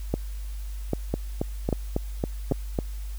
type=two click trains; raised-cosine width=2 ms; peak=-10 / -11 dBFS; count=4 / 7; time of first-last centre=0.14-2.521 / 1.14-2.788 s; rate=1.26 / 3.64 Hz; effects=added 50 Hz sine -31 dBFS peak until 3.18 s + white hiss -51 dBFS RMS until 3.18 s